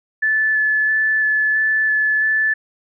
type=tone with vibrato; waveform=sine; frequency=1736 Hz; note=A6; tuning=24 cents flat; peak=-14 dBFS; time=0.22-2.54 s; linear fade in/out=10 ms; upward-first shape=square; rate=1.5 Hz; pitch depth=9 cents each way; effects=none